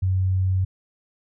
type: tone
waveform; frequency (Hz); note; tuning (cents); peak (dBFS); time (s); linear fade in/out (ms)
sine; 93.7; F#2; +22; -18; 0.02-0.65; 10
effects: none